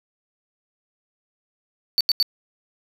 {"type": "tone bursts", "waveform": "triangle", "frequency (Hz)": 4500, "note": "C#8", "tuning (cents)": 25, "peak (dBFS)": -14, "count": 3, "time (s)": [1.98, 2.227], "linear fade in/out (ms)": 0, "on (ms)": 27, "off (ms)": 83, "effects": []}